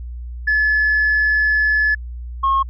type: tone pair in turn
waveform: sine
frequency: 1719 / 1082.9 Hz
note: A6 / C#6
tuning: -41 / -41 cents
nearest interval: minor sixth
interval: 800 cents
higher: first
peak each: -12 dBFS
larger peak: neither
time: 0.47-1.95 / 2.43-2.63 s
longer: first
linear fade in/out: 10 ms
effects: tanh soft clip ceiling -10 dBFS + added 60 Hz sine -27 dBFS peak until 2.69 s